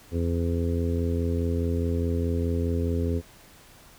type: harmonic tone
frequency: 84.8 Hz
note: E2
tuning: 50 cents sharp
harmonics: 1 / 2 / 3 / 4 / 5 / 6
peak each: -25 / -34 / -30 / -37 / -32 / -37 dBFS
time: 0.11-3.22 s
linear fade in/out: 50 ms
effects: pink hiss -52 dBFS RMS until 3.98 s

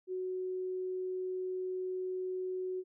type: tone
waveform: sine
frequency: 370.2 Hz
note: F#4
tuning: 1 cent sharp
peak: -34 dBFS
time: 0.07-2.84 s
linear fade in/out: 50 ms
effects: none

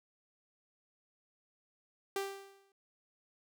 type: tone with exponential decay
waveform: sawtooth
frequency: 393 Hz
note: G4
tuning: 4 cents sharp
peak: -28 dBFS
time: 2.16-2.72 s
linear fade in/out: 2 ms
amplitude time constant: 120 ms
effects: none

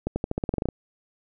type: accelerating click train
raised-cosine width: 2 ms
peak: -12 dBFS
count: 12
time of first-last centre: 0.07-0.688 s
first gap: 90 ms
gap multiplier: 0.9
effects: none

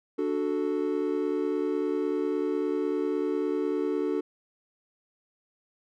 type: chord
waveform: triangle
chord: D major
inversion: none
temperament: equal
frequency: 293.7 / 370 / 440 Hz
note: D4 / F#4 / A4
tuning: 0 / 0 / 0 cents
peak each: -28 dBFS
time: 0.18-4.21 s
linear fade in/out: 10 ms
effects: none

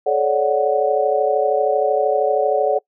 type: chord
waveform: sine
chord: D major seventh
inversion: second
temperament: equal with one note detuned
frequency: 430 / 554.4 / 587.3 / 740 Hz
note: A4 / C#5 / D5 / F#5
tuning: -40 / 0 / 0 / 0 cents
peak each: -20 dBFS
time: 0.06-2.79 s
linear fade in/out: 10 ms
effects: noise-tail reverb RT60 0.1 s tail -25 dB re dry

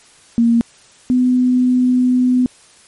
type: tone pair in turn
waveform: sine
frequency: 233.1 / 251.1 Hz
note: A#3 / B3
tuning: 0 / +29 cents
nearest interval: minor second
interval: 129 cents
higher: second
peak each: -9 / -10 dBFS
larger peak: first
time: 0.38-0.61 / 1.1-2.46 s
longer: second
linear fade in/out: 0 ms
effects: white hiss -47 dBFS RMS until 2.87 s + MP3 48 kbps

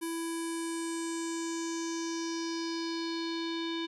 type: tone with low-pass filter sweep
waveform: square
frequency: 331.6 Hz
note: E4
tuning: 10 cents sharp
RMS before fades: -35 dBFS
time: 0.01-3.87 s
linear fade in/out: 20 ms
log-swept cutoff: 11000 to 3600 Hz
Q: 4.6
effects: none

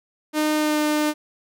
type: tone with pitch glide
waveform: sawtooth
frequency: 305.6 to 301.7 Hz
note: D#4 to D4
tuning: -31 to +47 cents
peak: -15 dBFS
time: 0.33-1.14 s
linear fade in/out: 50 ms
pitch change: -22 cents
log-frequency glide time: 0.56-0.8 s
effects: none

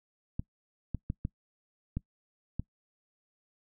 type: clicks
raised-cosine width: 5 ms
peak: -20 dBFS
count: 6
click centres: 0.395 / 0.947 / 1.101 / 1.251 / 1.97 / 2.596 s
effects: noise-tail reverb RT60 0.1 s tail -23 dB re dry

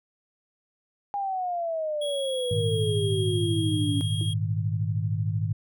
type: exponential sweep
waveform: sine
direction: down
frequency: 815 to 279.6 Hz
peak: -26 dBFS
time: 1.14-4.01 s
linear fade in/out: 0 ms
type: tone with pitch glide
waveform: square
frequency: 3322 to 3267 Hz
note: G#7 to G#7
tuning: 0 to -29 cents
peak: -33 dBFS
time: 2.01-4.34 s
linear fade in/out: 10 ms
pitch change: -29 cents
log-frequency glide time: 2.4-2.9 s
type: chord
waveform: sine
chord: Ab suspended second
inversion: none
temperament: just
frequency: 103.83 / 116.8 / 155.74 Hz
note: Ab2 / Bb2 / Eb3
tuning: 0 / +4 / +2 cents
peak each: -26 / -31 / -30 dBFS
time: 2.51-5.53 s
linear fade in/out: 5 ms
type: tone with exponential decay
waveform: sine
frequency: 325.9 Hz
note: E4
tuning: 20 cents flat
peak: -32 dBFS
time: 4.21-4.33 s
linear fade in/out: 1 ms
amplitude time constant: 26 ms
effects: none

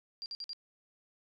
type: tone bursts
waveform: sine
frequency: 4758 Hz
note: D8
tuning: 22 cents sharp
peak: -38 dBFS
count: 4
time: 0.22-0.532 s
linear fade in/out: 0 ms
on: 39 ms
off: 52 ms
effects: none

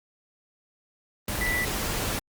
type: tone in noise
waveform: sine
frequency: 1975.5 Hz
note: B6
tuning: in tune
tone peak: -25 dBFS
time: 1.41-1.65 s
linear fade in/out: 2 ms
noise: pink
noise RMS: -29 dBFS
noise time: 1.28-2.19 s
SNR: +1 dB
effects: Opus 24 kbps

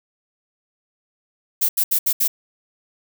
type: noise bursts at uneven times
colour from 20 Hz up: violet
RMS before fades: -18 dBFS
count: 5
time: 1.61-1.69 / 1.77-1.84 / 1.91-1.99 / 2.06-2.13 / 2.2-2.28 s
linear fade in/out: 10 ms
effects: none

